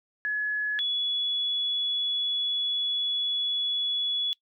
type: tone pair in turn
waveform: sine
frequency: 1698 / 3396 Hz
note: G#6 / G#7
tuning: +38 / +38 cents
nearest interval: octave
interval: 1200 cents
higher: second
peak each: -25 dBFS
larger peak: neither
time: 0.25-0.79 / 0.79-4.33 s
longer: second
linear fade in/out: 0 ms
effects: noise-tail reverb RT60 0.1 s tail -22 dB re dry